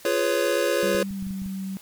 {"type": "chord", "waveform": "square", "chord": "C# dominant seventh", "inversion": "first", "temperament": "just", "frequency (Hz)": [346.5, 415.8, 498.9, 554.4], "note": ["E#4", "G#4", "B4", "C#5"], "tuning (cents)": [-14, 2, 17, 0], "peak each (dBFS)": [-28, -28, -27, -25], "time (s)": [0.05, 1.03], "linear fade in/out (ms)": 2}
{"type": "tone with pitch glide", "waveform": "sine", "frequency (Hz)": [196, 191.86], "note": ["G3", "G3"], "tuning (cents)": [0, -37], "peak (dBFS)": -28, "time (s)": [0.83, 1.77], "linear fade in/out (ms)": 0, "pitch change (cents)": -37, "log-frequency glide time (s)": [1.15, 1.21]}
{"type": "clicks", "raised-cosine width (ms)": 5, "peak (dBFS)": -27, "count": 7, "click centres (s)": [0.949, 1.109, 1.225, 1.268, 1.308, 1.419, 1.461]}
{"effects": ["white hiss -48 dBFS RMS until 1.81 s", "MP3 96 kbps"]}